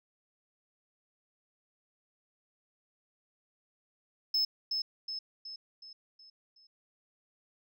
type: tone with echo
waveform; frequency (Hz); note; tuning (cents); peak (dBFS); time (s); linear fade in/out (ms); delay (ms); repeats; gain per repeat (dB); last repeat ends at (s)
sine; 5210; E8; -21; -23; 4.34-4.45; 5; 370; 6; -6; 6.67
effects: tanh soft clip ceiling -25 dBFS